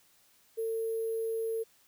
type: tone with sample-and-hold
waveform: sine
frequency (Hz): 450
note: A4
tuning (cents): +39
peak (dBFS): -30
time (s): 0.57-1.64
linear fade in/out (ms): 20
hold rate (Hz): 11025
effects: white hiss -65 dBFS RMS until 1.87 s